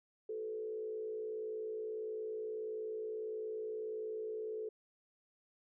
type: tone with frequency modulation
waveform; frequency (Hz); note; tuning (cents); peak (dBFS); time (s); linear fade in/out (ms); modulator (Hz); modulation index
sine; 435.2; A4; -19; -38; 0.29-4.69; 5; 58.4; 0.57
effects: none